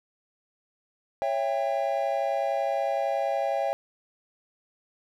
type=chord; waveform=triangle; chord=C# diminished; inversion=none; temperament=just; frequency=554.4 / 665.2 / 798.3 Hz; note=C#5 / E5 / G5; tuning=0 / +16 / +31 cents; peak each=-27 dBFS; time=1.22-3.73 s; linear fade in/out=0 ms; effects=none